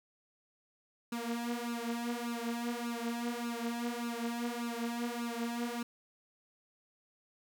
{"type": "tone with flanger", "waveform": "sawtooth", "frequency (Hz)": 236.3, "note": "A#3", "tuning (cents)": 24, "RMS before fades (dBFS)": -37, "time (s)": [1.12, 5.83], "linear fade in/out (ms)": 5, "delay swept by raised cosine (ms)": [0.74, 5.44], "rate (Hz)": 1.7, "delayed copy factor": 0.8, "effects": ["11-bit"]}